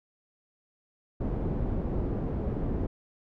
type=low-pass noise; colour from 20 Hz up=pink; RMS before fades=-30 dBFS; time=1.2-2.87 s; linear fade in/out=10 ms; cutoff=450 Hz; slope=12 dB/octave; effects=none